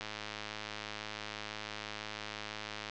click train, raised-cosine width 0.2 ms, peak -22 dBFS, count 307, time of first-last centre 0.01-2.897 s, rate 106 Hz, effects low-pass 5000 Hz 12 dB/octave

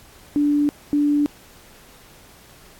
sine tone pair in turn, 291.9 / 291.9 Hz, D4 / D4, -10 / -10 cents, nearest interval unison, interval 0 cents, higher neither, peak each -15 dBFS, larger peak neither, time 0.36-0.69 / 0.93-1.26 s, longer neither, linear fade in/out 0 ms, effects pink hiss -48 dBFS RMS until 2.79 s + AAC 64 kbps

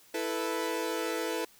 sawtooth chord, E suspended fourth, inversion none, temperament equal, 329.6 / 440 / 493.9 Hz, E4 / A4 / B4, 0 / 0 / 0 cents, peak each -31 dBFS, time 0.14-1.45 s, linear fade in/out 5 ms, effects white hiss -59 dBFS RMS until 1.59 s

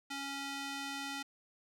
square tone with band-pass filter, 277.4 Hz, C#4, 1 cent sharp, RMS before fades -41 dBFS, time 0.1-1.23 s, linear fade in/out 10 ms, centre 3300 Hz, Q 0.56, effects 11-bit

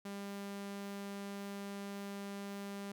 sawtooth tone, 199.8 Hz, G3, 33 cents sharp, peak -38 dBFS, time 0.05-2.92 s, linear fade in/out 5 ms, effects none

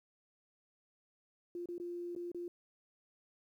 sine tone with dropouts, 348.8 Hz, F4, 2 cents flat, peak -39 dBFS, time 1.55-2.48 s, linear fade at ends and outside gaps 2 ms, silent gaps 1.658-1.687 / 1.781-1.799 / 2.151-2.162 / 2.317-2.346 s, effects 12-bit

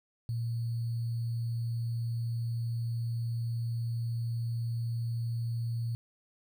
sine tone with sample-and-hold, 116.54 Hz, A#2, in tune, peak -30 dBFS, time 0.29-5.95 s, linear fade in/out 0 ms, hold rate 4410 Hz, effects none

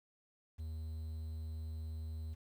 triangle tone with quantisation, 79.3 Hz, D#2, 33 cents sharp, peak -38 dBFS, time 0.58-2.35 s, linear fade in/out 20 ms, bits 11, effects none

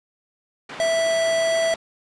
white band-pass noise, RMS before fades -37 dBFS, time 0.69-1.76 s, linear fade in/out 5 ms, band 130 to 2100 Hz, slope 12 dB/octave
square tone, 658 Hz, E5, 3 cents flat, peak -19 dBFS, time 0.8-1.74 s, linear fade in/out 0 ms
effects resampled to 22050 Hz

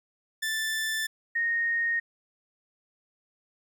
sawtooth / sine tone pair in turn, 1763 / 1857.2 Hz, A6 / A#6, +3 / -7 cents, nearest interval minor second, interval 90 cents, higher second, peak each -24 dBFS, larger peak neither, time 0.42-1.07 / 1.35-2 s, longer neither, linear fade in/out 10 ms, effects 11-bit

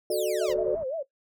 10% pulse exponential sweep, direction down, 5588 to 871 Hz, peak -28 dBFS, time 0.1-0.54 s, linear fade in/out 20 ms
sine chord, D major, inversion first, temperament equal with one note detuned, 370 / 440 / 601.8 Hz, F#4 / A4 / D5, 0 / 0 / +42 cents, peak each -28 dBFS, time 0.1-0.75 s, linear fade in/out 2 ms
sine tone with vibrato, 583 Hz, D5, 13 cents flat, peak -28 dBFS, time 0.39-1.03 s, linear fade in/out 10 ms, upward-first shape sine, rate 5.7 Hz, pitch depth 230 cents each way
pink low-pass noise, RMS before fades -47 dBFS, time 0.48-0.84 s, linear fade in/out 10 ms, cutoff 1200 Hz, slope 24 dB/octave
effects noise-tail reverb RT60 0.1 s tail -17 dB re dry

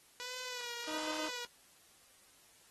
5% pulse tone with vibrato, 490 Hz, B4, 14 cents flat, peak -30 dBFS, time 0.2-1.45 s, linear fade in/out 0 ms, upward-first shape sine, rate 1.3 Hz, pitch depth 56 cents each way
15% pulse tone, 310 Hz, D#4, 6 cents flat, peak -33 dBFS, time 0.87-1.29 s, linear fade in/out 10 ms
effects white hiss -64 dBFS RMS until 2.7 s + AAC 32 kbps

